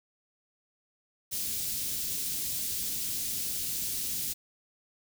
white band-stop noise, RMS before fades -33 dBFS, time 1.31-4.34 s, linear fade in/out 20 ms, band 260 to 3900 Hz, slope 12 dB/octave, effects none

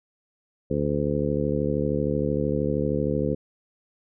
harmonic tone, 73 Hz, D2, 10 cents flat, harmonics 1 / 2 / 3 / 4 / 5 / 6 / 7, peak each -33 / -28 / -29 / -30 / -33 / -29 / -29 dBFS, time 0.7-3.35 s, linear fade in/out 10 ms, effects none

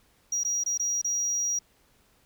sine tone with dropouts, 5740 Hz, F8, 47 cents sharp, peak -23 dBFS, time 0.32-1.59 s, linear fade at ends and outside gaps 5 ms, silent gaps 0.435-0.448 / 0.637-0.661 / 0.776-0.796 / 1.016-1.045 s, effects tanh soft clip ceiling -23 dBFS + pink hiss -64 dBFS RMS until 2.25 s

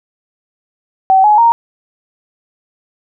sine tone with pitch steps, 764 / 842.8 / 929.8 Hz, G5 / G#5 / A#5, -45 / +25 / -5 cents, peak -5 dBFS, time 1.1-1.52 s, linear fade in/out 0 ms, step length 140 ms, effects none

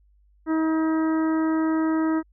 harmonic tone, 318.5 Hz, D#4, 41 cents sharp, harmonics 1 / 2 / 3 / 4 / 5 / 6, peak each -20 / -34 / -34 / -34 / -39 / -41 dBFS, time 0.46-2.23 s, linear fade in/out 50 ms, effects added 50 Hz sine -56 dBFS peak until 2.32 s

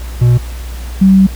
triangle / sine tone pair in turn, 121.4 / 191.77 Hz, B2 / G3, -29 / -38 cents, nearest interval minor sixth, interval 791 cents, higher second, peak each -3 dBFS, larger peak neither, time 0.21-0.38 / 1.01-1.27 s, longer second, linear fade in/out 10 ms, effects added 60 Hz sine -21 dBFS peak until 1.35 s + pink hiss -34 dBFS RMS until 1.35 s

